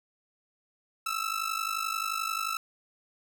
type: ring-modulated tone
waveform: sawtooth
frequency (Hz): 1318.5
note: E6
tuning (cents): 0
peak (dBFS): -23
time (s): 1.06-2.57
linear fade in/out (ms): 2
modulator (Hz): 25.7
effects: none